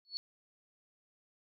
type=tone with exponential growth; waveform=sine; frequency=4406 Hz; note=C#8; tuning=11 cents flat; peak=-31 dBFS; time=0.05-0.17 s; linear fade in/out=0 ms; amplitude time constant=24 ms; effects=none